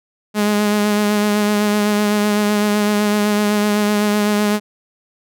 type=tone with vibrato; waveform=sawtooth; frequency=208.3 Hz; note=G#3; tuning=5 cents sharp; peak=-10 dBFS; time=0.34-4.6 s; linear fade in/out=50 ms; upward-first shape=sine; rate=7.9 Hz; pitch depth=21 cents each way; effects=none